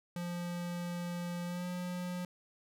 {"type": "tone with pitch glide", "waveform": "square", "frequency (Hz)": [174.61, 179], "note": ["F3", "F3"], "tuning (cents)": [0, 43], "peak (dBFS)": -37, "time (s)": [0.16, 2.25], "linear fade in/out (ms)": 2, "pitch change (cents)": 43, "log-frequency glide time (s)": [1.45, 1.66], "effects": []}